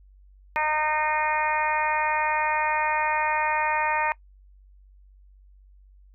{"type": "harmonic tone", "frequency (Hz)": 306.6, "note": "D#4", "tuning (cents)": -25, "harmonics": [2, 3, 4, 5, 6, 7, 8], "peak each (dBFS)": [-33, -24, -33, -35, -30, -33, -30], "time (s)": [0.56, 4.12], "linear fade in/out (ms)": 0, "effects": ["noise-tail reverb RT60 0.1 s tail -21 dB re dry", "added 48 Hz sine -50 dBFS peak until 6.14 s"]}